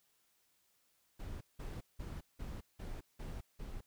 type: noise bursts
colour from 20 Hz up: brown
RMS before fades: -44 dBFS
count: 7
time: 1.19-3.81 s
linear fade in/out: 10 ms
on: 220 ms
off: 180 ms
effects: white hiss -75 dBFS RMS until 3.86 s